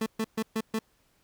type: tone bursts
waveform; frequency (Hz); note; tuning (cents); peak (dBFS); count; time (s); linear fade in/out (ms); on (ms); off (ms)
30% pulse; 220.9; A3; +7; -24; 5; 0.01-0.79; 5; 52; 130
effects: pink hiss -68 dBFS RMS until 1.23 s